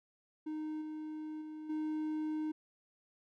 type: tone with level steps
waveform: triangle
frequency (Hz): 309.1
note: D#4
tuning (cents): -11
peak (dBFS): -35 / -38 / -41 / -32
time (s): 0.46-2.52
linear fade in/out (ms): 10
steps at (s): 0.81 / 1.41 / 1.69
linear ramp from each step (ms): 10
effects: none